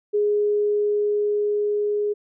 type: tone with level ramp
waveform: sine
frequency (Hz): 415.3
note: G#4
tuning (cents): 0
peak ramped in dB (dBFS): -17 to -20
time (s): 0.13-2.14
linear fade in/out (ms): 20
effects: none